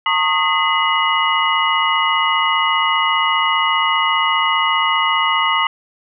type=tone cluster; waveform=sine; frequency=913 / 1088 / 1243 / 2032 / 2902 Hz; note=A#5 / C#6 / D#6 / B6 / F#7; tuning=-36 / -33 / -2 / +49 / -34 cents; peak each=-20 dBFS; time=0.06-5.67 s; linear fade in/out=2 ms; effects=none